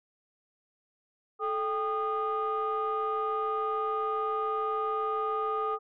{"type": "tone cluster", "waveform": "sine", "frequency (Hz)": [434.5, 790, 1228], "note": ["A4", "G5", "D#6"], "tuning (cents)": [-22, 13, -23], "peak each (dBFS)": [-31, -35, -29], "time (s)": [1.39, 5.79], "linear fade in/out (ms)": 50, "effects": ["tanh soft clip ceiling -22 dBFS"]}